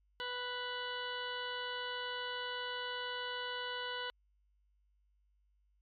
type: harmonic tone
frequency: 493.9 Hz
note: B4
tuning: in tune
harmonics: 1 / 2 / 3 / 4 / 6 / 7 / 8 / 9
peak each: -45 / -44 / -43 / -49 / -43 / -52 / -51 / -57 dBFS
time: 0.2-4.1 s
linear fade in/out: 0 ms
effects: added 50 Hz sine -70 dBFS peak until 5.81 s + MP3 64 kbps